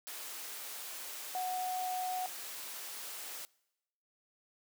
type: tone in noise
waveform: sine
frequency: 737 Hz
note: F#5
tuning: 7 cents flat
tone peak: -33 dBFS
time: 1.35-2.26 s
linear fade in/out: 0 ms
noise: white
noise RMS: -44 dBFS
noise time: 0.07-3.45 s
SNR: +8 dB
effects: noise-tail reverb RT60 0.9 s tail -24 dB re dry + high-pass 400 Hz 12 dB/octave